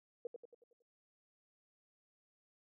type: tone with echo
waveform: sine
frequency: 476.7 Hz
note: A#4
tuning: 39 cents sharp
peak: -38 dBFS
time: 0.25-0.27 s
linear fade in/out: 2 ms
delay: 92 ms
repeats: 6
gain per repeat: -6 dB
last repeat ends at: 0.822 s
effects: none